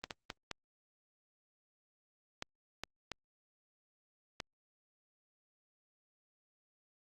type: clicks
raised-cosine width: 0.2 ms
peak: -21 dBFS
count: 8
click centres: 0.04 / 0.108 / 0.302 / 0.513 / 2.424 / 2.836 / 3.117 / 4.402 s
effects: Opus 32 kbps